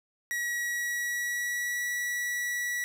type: tone with pitch glide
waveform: 45% pulse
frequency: 1917 to 1941.5 Hz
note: A#6 to B6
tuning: +48 to -30 cents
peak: -29 dBFS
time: 0.31-2.84 s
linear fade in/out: 0 ms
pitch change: +22 cents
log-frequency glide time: 0.57-1.86 s
effects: none